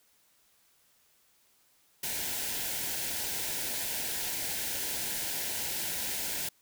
white band-stop noise, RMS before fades -34 dBFS, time 2.03-6.49 s, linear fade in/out 5 ms, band 1000 to 1400 Hz, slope 96 dB/octave, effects white hiss -67 dBFS RMS until 6.61 s

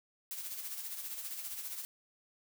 blue noise with tremolo, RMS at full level -40 dBFS, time 0.31-1.85 s, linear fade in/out 0 ms, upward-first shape sine, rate 15 Hz, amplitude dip 50%, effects none

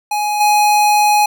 square tone with level steps, 836 Hz, G#5, 11 cents sharp, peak -16 / -10 dBFS, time 0.11-1.26 s, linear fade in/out 5 ms, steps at 0.4 s, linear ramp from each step 10 ms, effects none

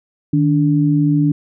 sine tone pair together, 153.62 / 290 Hz, D#3 / D4, -22 / -22 cents, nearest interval major seventh, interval 1100 cents, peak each -14 dBFS, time 0.33-1.32 s, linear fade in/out 5 ms, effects none

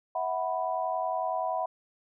sine chord, E suspended second, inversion none, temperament equal with one note detuned, 649.4 / 740 / 987.8 Hz, E5 / F#5 / B5, -26 / 0 / 0 cents, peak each -32 / -31 / -33 dBFS, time 0.15-1.66 s, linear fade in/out 5 ms, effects none

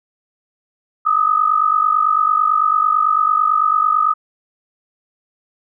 sine tone pair together, 1223 / 1272 Hz, D#6 / D#6, -30 / +38 cents, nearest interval minor second, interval 68 cents, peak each -15 dBFS, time 1.05-4.14 s, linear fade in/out 20 ms, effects none

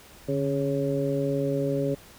harmonic tone with a mistuned harmonic, 138.59 Hz, C#3, in tune, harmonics 1 / 2 / 3 / 4, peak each -29 / -29 / -29 / -29 dBFS, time 0.28-1.95 s, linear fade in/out 10 ms, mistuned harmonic 1, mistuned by +77 cents, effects pink hiss -50 dBFS RMS until 2.18 s

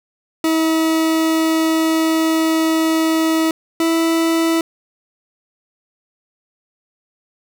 40% pulse tone pair in turn, 321.5 / 328.3 Hz, E4 / E4, -43 / -7 cents, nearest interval unison, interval 36 cents, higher second, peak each -13 dBFS, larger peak neither, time 0.44-3.51 / 3.8-4.61 s, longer first, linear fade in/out 2 ms, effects none

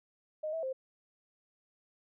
sine tone with pitch steps, 618 / 650 / 525 Hz, D#5 / E5 / C5, -12 / -24 / +6 cents, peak -33 dBFS, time 0.43-0.73 s, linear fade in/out 10 ms, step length 100 ms, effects none

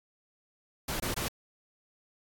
pink noise bursts, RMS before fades -33 dBFS, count 3, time 0.88-1.284 s, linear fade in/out 5 ms, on 120 ms, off 22 ms, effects AAC 64 kbps

